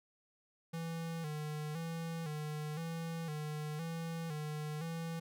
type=tone with vibrato; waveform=square; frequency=158.2 Hz; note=D#3; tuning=29 cents sharp; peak=-39 dBFS; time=0.73-5.2 s; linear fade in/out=10 ms; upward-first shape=square; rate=0.98 Hz; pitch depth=76 cents each way; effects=none